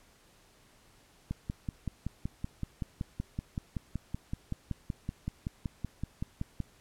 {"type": "click train", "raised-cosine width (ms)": 5, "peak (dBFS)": -21, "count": 29, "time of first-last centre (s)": [1.31, 6.603], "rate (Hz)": 5.29, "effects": ["pink hiss -62 dBFS RMS until 6.8 s", "low-pass 12000 Hz 12 dB/octave"]}